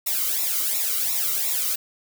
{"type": "noise with flanger", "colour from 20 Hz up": "blue", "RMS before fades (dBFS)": -24, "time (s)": [0.06, 1.76], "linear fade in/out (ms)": 10, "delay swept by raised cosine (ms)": [0.64, 1.19], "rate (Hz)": 2.8, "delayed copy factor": -0.95, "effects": []}